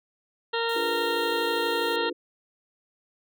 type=harmonic tone; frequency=461.6 Hz; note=A#4; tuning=17 cents flat; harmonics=1 / 2 / 3 / 4 / 6 / 7 / 8 / 9; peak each=-28 / -31 / -33 / -34 / -36 / -36 / -37 / -38 dBFS; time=0.53-2.1 s; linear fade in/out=10 ms
type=high-pass noise; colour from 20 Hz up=white; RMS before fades=-45 dBFS; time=0.69-1.96 s; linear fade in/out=2 ms; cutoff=6000 Hz; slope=24 dB/octave
type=chord; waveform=sine; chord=D diminished seventh; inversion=none; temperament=equal; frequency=293.7 / 349.2 / 415.3 / 493.9 Hz; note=D4 / F4 / Ab4 / Cb5; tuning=0 / 0 / 0 / 0 cents; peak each=-38 / -33 / -38 / -37 dBFS; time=0.75-2.13 s; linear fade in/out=10 ms
effects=none